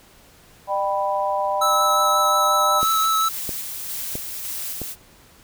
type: chord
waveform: sine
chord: G major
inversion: second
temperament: equal with one note detuned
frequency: 601.1 / 784 / 987.8 Hz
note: D5 / G5 / B5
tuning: +40 / 0 / 0 cents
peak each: -24 dBFS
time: 0.67-2.83 s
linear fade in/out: 50 ms
type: tone with vibrato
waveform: square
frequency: 1305 Hz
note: E6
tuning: 18 cents flat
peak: -18 dBFS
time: 1.61-3.29 s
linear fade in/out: 10 ms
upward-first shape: triangle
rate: 5.6 Hz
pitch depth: 14 cents each way
type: noise with tremolo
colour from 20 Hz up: blue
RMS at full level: -29 dBFS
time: 2.78-4.96 s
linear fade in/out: 50 ms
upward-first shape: square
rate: 1.8 Hz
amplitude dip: 25%
type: click train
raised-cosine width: 2 ms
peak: -16 dBFS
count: 4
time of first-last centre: 2.83-4.817 s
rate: 1.51 Hz
effects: pink hiss -51 dBFS RMS until 5.43 s